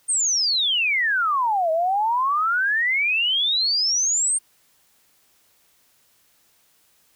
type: exponential two-way sweep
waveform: sine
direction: down then up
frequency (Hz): 8870 to 628 to 8870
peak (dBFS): -18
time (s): 0.08-4.39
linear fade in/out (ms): 20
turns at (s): 1.71
effects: white hiss -61 dBFS RMS until 7.15 s